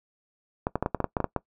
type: clicks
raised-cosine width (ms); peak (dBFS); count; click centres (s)
1; -11; 11; 0.669 / 0.756 / 0.826 / 0.861 / 0.947 / 1.003 / 1.043 / 1.168 / 1.203 / 1.243 / 1.363
effects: noise-tail reverb RT60 0.1 s tail -20 dB re dry